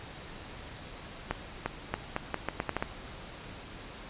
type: accelerating click train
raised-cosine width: 0.5 ms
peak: -14 dBFS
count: 10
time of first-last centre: 1.31-2.825 s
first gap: 350 ms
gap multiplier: 0.8
effects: pink hiss -45 dBFS RMS until 4.09 s + resampled to 8000 Hz